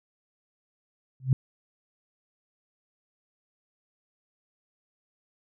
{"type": "tone with exponential growth", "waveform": "sine", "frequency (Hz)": 130.81, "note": "C3", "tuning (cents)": 0, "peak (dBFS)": -13, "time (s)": [1.2, 1.33], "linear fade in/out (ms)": 2, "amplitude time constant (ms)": 28, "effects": []}